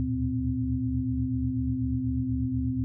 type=tone cluster; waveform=sine; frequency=71.9 / 76.1 / 111.9 / 120.1 / 258.1 Hz; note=D2 / D#2 / A2 / B2 / C4; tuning=-36 / -38 / +30 / -48 / -23 cents; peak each=-36 / -35 / -34 / -31 / -28 dBFS; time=0-2.84 s; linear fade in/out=0 ms; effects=none